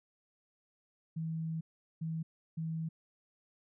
sine tone bursts at uneven times, 161.6 Hz, E3, 34 cents flat, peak -34 dBFS, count 3, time 1.16-1.61 / 2.01-2.23 / 2.57-2.89 s, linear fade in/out 10 ms, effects none

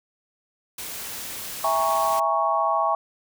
white noise, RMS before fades -34 dBFS, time 0.78-2.2 s, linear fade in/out 5 ms
sine chord, A# half-diminished seventh, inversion second, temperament equal with one note detuned, 659.3 / 817.8 / 932.3 / 1108.7 Hz, E5 / G#5 / A#5 / C#6, 0 / -27 / 0 / 0 cents, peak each -25 / -25 / -28 / -23 dBFS, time 1.64-2.95 s, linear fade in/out 2 ms
effects none

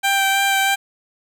15% pulse tone with vibrato, 784 Hz, G5, in tune, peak -9 dBFS, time 0.03-0.76 s, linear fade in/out 20 ms, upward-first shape sine, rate 3.1 Hz, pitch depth 13 cents each way, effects none

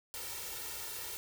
white noise with comb filter, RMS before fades -42 dBFS, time 0.14-1.17 s, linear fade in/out 0 ms, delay 2.2 ms, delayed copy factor +0.9, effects none

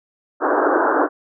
pink band-pass noise, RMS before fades -17 dBFS, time 0.4-1.09 s, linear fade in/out 50 ms, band 280 to 1600 Hz, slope 96 dB/octave, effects none

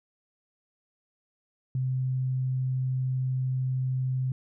sine tone, 129.5 Hz, C3, 17 cents flat, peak -25 dBFS, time 1.75-4.32 s, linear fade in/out 2 ms, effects none

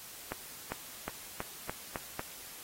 accelerating click train, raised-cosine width 0.5 ms, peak -20 dBFS, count 7, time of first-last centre 0.32-2.194 s, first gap 400 ms, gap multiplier 0.9, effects white hiss -48 dBFS RMS until 2.63 s + AAC 48 kbps

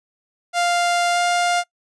sawtooth tone with pitch glide, 698.5 to 703 Hz, F5 to F5, 0 to +11 cents, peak -13 dBFS, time 0.53-1.64 s, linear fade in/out 50 ms, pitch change +11 cents, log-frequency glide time 1.13-1.18 s, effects noise-tail reverb RT60 0.1 s tail -23 dB re dry + resampled to 22050 Hz

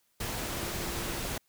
sine tone in noise, 344 Hz, F4, 26 cents flat, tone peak -44 dBFS, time 0.47-1.19 s, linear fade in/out 5 ms, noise pink, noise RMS -35 dBFS, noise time 0.2-1.38 s, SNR -12 dB, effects white hiss -72 dBFS RMS until 1.48 s

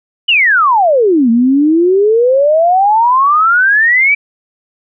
sine exponential two-way sweep, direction down then up, 3031 to 225.2 to 2341 Hz, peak -6 dBFS, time 0.28-4.15 s, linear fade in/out 10 ms, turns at 1.3 s, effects none

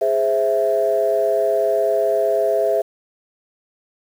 sine chord, Ab augmented, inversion none, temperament equal, 415.3 / 523.3 / 659.3 Hz, Ab4 / C5 / E5, 0 / 0 / 0 cents, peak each -20 / -21 / -17 dBFS, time 0.01-2.82 s, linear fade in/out 10 ms, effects tanh soft clip ceiling -7 dBFS + 7-bit

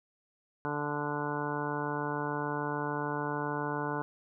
harmonic tone, 146.83 Hz, D3, in tune, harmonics 1 / 2 / 3 / 4 / 5 / 6 / 7 / 8 / 9 / 10, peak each -39 / -38 / -38 / -43 / -44 / -38 / -39 / -46 / -48 / -40 dBFS, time 0.65-4.02 s, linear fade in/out 0 ms, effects none

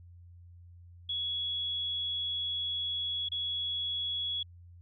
sine tone with dropouts, 3360 Hz, G#7, 19 cents sharp, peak -31 dBFS, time 1.09-4.43 s, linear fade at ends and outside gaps 5 ms, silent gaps 3.288-3.317 s, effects added 87 Hz sine -50 dBFS peak until 4.81 s

